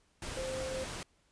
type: tone in noise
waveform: sine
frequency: 523.3 Hz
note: C5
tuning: in tune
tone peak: -36 dBFS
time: 0.37-0.84 s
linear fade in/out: 2 ms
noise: pink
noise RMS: -41 dBFS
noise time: 0.22-1.03 s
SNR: +2 dB
effects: pink hiss -71 dBFS RMS until 1.31 s + resampled to 22050 Hz